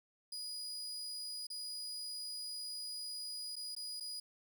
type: tone with dropouts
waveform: 35% pulse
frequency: 4921 Hz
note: D#8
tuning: 20 cents flat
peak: -40 dBFS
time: 0.32-4.2 s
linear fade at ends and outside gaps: 5 ms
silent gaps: 1.469-1.501 / 3.557-3.564 / 3.751-3.764 / 4-4.006 s
effects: none